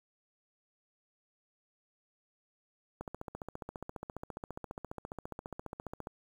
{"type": "click train", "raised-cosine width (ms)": 1, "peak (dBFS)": -26, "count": 46, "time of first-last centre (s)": [3.01, 6.071], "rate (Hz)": 14.7, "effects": ["9-bit"]}